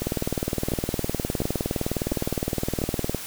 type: two click trains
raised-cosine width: 2 ms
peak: -13 / -11 dBFS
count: 5 / 61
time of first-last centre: 0.02-2.817 / 0.07-3.147 s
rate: 1.43 / 19.5 Hz
effects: white hiss -36 dBFS RMS until 3.26 s